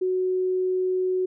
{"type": "tone", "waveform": "sine", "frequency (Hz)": 370, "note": "F#4", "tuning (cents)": 0, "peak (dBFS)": -21, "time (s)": [0.01, 1.26], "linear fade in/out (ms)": 10, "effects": []}